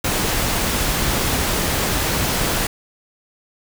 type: noise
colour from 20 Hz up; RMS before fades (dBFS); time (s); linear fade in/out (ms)
pink; -20; 0.04-2.67; 5
effects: none